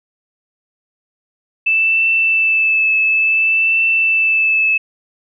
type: tone with vibrato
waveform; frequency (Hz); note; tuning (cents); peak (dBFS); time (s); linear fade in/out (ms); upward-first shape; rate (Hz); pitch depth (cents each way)
sine; 2637; E7; 0; -11; 1.66-4.78; 10; triangle; 0.57; 23
effects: none